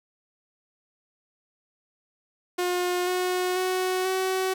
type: tone with pitch steps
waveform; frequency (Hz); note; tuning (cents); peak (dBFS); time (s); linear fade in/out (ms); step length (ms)
sawtooth; 358.1 / 364.1 / 370.3 / 376.6; F4 / F#4 / F#4 / F#4; +43 / -28 / +1 / +31; -20; 2.58-4.54; 10; 490
effects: 8-bit